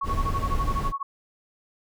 sine tone with tremolo, 1108.7 Hz, C#6, in tune, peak -24 dBFS, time 0.01-1.03 s, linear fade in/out 5 ms, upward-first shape sine, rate 12 Hz, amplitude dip 100%
brown noise, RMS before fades -26 dBFS, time 0.03-0.93 s, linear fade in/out 50 ms
effects none

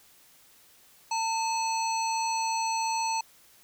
harmonic tone with a mistuned harmonic, 863 Hz, A5, 34 cents flat, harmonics 1 / 3 / 5 / 7 / 9, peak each -27 / -37 / -37 / -37 / -41 dBFS, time 1.11-3.21 s, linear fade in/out 5 ms, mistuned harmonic 1, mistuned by +74 cents, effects white hiss -58 dBFS RMS until 3.63 s

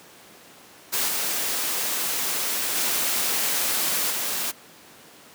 white noise with level steps, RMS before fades -24 / -26 / -24 / -27 dBFS, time 0.92-4.52 s, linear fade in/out 20 ms, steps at 1.08 / 2.75 / 4.1 s, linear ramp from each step 5 ms, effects pink hiss -48 dBFS RMS until 5.34 s + high-pass 200 Hz 12 dB/octave

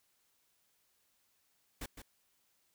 pink noise with echo, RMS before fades -42 dBFS, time 1.81-1.86 s, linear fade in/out 5 ms, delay 160 ms, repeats 1, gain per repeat -8 dB, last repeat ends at 2.02 s, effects white hiss -75 dBFS RMS until 2.74 s

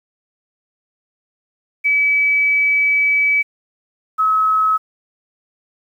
sine tone pair in turn, 2290 / 1285.2 Hz, D7 / E6, -44 / -44 cents, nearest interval minor seventh, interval 1000 cents, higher first, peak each -12 dBFS, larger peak neither, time 1.84-3.43 / 4.18-4.78 s, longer first, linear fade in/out 20 ms, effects 8-bit

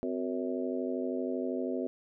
harmonic tone with a mistuned harmonic, 92.7 Hz, F#2, 4 cents sharp, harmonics 3 / 4 / 5 / 6 / 7, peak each -34 / -36 / -38 / -40 / -41 dBFS, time 0.03-1.87 s, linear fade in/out 0 ms, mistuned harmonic 3, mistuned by -130 cents, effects none

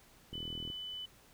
click train, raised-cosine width 3 ms, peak -33 dBFS, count 16, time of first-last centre 0.33-0.701 s, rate 40.4 Hz
sine tone, 3000 Hz, F#7, 23 cents sharp, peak -40 dBFS, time 0.33-1.06 s, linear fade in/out 10 ms
effects pink hiss -62 dBFS RMS until 1.33 s

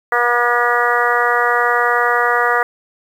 harmonic tone, 240.7 Hz, B3, 44 cents flat, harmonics 2 / 3 / 4 / 5 / 6 / 7 / 8, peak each -20 / -20 / -22 / -18 / -20 / -22 / -20 dBFS, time 0.12-2.63 s, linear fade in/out 2 ms, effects 7-bit

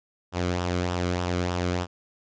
sawtooth tone with flanger, 88.9 Hz, F2, 31 cents sharp, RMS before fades -27 dBFS, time 0.32-1.87 s, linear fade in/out 50 ms, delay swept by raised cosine 0.45 to 1.15 ms, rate 3.3 Hz, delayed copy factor -0.5, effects resampled to 16000 Hz

